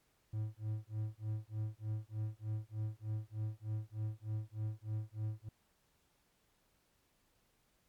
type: tone with tremolo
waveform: triangle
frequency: 108 Hz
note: A2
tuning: 32 cents flat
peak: -32 dBFS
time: 0.33-5.49 s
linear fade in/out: 5 ms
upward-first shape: sine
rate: 3.3 Hz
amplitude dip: 100%
effects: pink hiss -75 dBFS RMS until 7.88 s + MP3 96 kbps